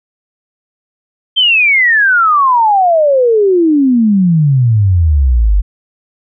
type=exponential sweep; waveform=sine; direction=down; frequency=3183 to 46.25 Hz; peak=-6 dBFS; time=1.36-5.62 s; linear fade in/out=20 ms; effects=none